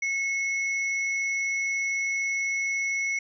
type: tone pair together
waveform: sine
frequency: 2188 / 5841 Hz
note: C#7 / F#8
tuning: -23 / -23 cents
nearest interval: octave + perfect fourth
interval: 1700 cents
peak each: -25 / -37 dBFS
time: 0.02-3.19 s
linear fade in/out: 5 ms
effects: none